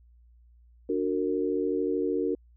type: chord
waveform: sine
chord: D augmented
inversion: none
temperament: just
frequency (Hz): 293.7 / 367.1 / 458.9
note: D4 / F#4 / A#4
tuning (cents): 0 / -14 / -27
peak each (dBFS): -30 / -29 / -29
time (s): 0.89-2.35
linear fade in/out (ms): 5
effects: added 59 Hz sine -54 dBFS peak until 2.56 s